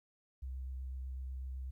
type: tone with vibrato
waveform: sine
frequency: 64.9 Hz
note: C2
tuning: 13 cents flat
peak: -39 dBFS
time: 0.42-1.71 s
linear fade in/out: 10 ms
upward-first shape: sine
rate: 8 Hz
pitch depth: 16 cents each way
effects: 13-bit